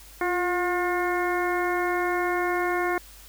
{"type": "harmonic tone with a mistuned harmonic", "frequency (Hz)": 358.3, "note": "F4", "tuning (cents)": 44, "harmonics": [1, 2, 3, 4, 5, 6], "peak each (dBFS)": [-26, -29, -31, -32, -33, -34], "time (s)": [0.21, 2.98], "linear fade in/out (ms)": 2, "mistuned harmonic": 1, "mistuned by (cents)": -41, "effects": ["added 50 Hz sine -49 dBFS peak until 3.28 s", "white hiss -49 dBFS RMS until 3.28 s"]}